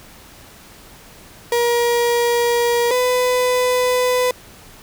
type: tone pair in turn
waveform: 35% pulse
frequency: 475.2 / 500.1 Hz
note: A#4 / B4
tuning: +33 / +22 cents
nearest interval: minor second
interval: 89 cents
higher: second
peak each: -13 dBFS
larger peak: neither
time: 1.52-2.91 / 2.91-4.31 s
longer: second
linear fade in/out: 2 ms
effects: pink hiss -43 dBFS RMS until 4.82 s